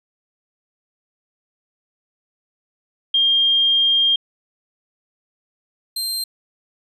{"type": "tone pair in turn", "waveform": ["sine", "sawtooth"], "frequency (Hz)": [3210, 4159], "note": ["G7", "C8"], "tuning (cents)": [40, -11], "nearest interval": "major third", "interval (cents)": 449, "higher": "second", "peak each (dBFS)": [-13, -19], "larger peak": "first", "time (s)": [[3.14, 4.16], [5.96, 6.24]], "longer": "first", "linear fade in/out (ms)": 5, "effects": ["resampled to 32000 Hz"]}